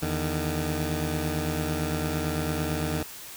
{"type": "tone pair together", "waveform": "15% pulse", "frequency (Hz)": [80.5, 152.1], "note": ["E2", "D#3"], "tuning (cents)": [-41, -39], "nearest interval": "major seventh", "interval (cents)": 1102, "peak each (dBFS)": -23, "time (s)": [0.02, 3.03], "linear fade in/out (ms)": 5, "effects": ["white hiss -42 dBFS RMS until 3.36 s"]}